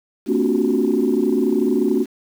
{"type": "tone cluster", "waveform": "sine", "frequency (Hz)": [224.5, 258.4, 289.2, 358.7, 379.2], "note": ["A3", "C4", "D4", "F4", "F#4"], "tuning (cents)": [35, -21, -27, 46, 43], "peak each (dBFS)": -21, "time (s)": [0.26, 2.06], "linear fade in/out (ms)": 50, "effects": ["tanh soft clip ceiling -7 dBFS", "7-bit"]}